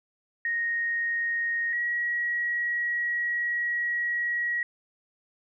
sine tone pair in turn, 1864.7 / 1909.4 Hz, A#6 / A#6, 0 / +41 cents, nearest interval unison, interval 41 cents, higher second, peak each -25 dBFS, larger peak neither, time 0.45-1.73 / 1.73-4.63 s, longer second, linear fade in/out 2 ms, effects none

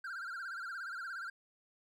triangle tone with vibrato, 1474 Hz, F#6, 7 cents flat, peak -38 dBFS, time 0.04-1.3 s, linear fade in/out 5 ms, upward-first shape sine, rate 17 Hz, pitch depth 150 cents each way, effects none

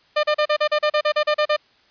sawtooth tone bursts, 602 Hz, D5, 43 cents sharp, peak -12 dBFS, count 13, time 0.16-1.566 s, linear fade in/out 10 ms, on 74 ms, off 37 ms, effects white hiss -57 dBFS RMS until 1.9 s + resampled to 11025 Hz

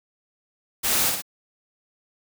white noise with echo, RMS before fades -23 dBFS, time 0.83-1.11 s, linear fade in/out 20 ms, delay 56 ms, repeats 2, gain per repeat -4 dB, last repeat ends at 1.222 s, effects none

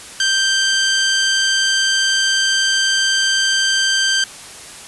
15% pulse tone, 1568 Hz, G6, in tune, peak -7 dBFS, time 0.2-4.24 s, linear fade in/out 2 ms, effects white hiss -35 dBFS RMS until 4.87 s + resampled to 24000 Hz

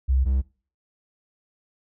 sine / triangle tone pair in turn, 65.41 / 65.9 Hz, C2 / C2, 0 / +13 cents, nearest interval unison, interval 13 cents, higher second, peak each -17 dBFS, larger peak neither, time 0.08-0.25 / 0.25-0.42 s, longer neither, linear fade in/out 20 ms, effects noise-tail reverb RT60 0.4 s tail -22 dB re dry

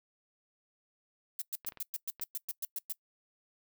violet noise bursts, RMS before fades -36 dBFS, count 12, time 1.39-2.924 s, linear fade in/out 2 ms, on 27 ms, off 110 ms
clicks, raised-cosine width 0.3 ms, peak -33 dBFS, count 5, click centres 1.648 / 1.69 / 1.722 / 1.773 / 2.197 s
effects noise-tail reverb RT60 0.1 s tail -22 dB re dry

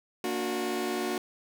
sawtooth chord, Bb augmented, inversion none, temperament just, 233.1 / 291.4 / 364.2 Hz, Bb3 / D4 / F#4, 0 / -13 / -27 cents, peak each -31 / -32 / -27 dBFS, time 0.24-1.18 s, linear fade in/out 2 ms, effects none

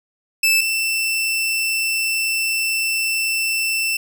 sawtooth tone pair in turn, 2637 / 2671 Hz, E7 / E7, 0 / +22 cents, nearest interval unison, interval 22 cents, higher second, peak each -10 / -15 dBFS, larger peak first, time 0.43-0.61 / 0.61-3.97 s, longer second, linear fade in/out 5 ms, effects none

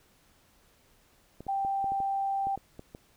clicks, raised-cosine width 2 ms, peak -29 dBFS, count 10, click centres 1.406 / 1.467 / 1.649 / 1.843 / 1.92 / 2.003 / 2.47 / 2.576 / 2.794 / 2.949 s
sine tone, 785 Hz, G5, 2 cents sharp, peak -27 dBFS, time 1.48-2.56 s, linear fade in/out 10 ms
effects pink hiss -64 dBFS RMS until 3.16 s

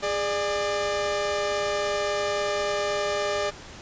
sawtooth tone pair together, 411.8 / 595.9 Hz, G#4 / D5, -15 / +25 cents, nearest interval tritone, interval 640 cents, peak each -25 / -22 dBFS, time 0.02-3.51 s, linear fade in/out 20 ms, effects pink hiss -43 dBFS RMS until 3.81 s + resampled to 16000 Hz

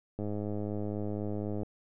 click train, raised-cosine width 2 ms, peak -23 dBFS, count 151, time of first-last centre 0.19-1.632 s, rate 104 Hz, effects none

